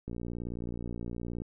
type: click train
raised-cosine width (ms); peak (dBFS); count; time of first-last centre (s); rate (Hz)
3; -25; 80; 0.08-1.419; 59
effects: none